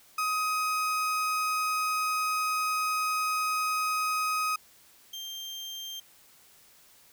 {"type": "tone pair in turn", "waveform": "35% pulse", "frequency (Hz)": [1258, 3170], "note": ["D#6", "G7"], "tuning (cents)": [19, 19], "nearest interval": "octave + major third", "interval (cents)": 1600, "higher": "second", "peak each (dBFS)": [-25, -35], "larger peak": "first", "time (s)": [[0.18, 4.56], [5.13, 6]], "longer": "first", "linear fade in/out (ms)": 5, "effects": ["white hiss -58 dBFS RMS until 7.12 s"]}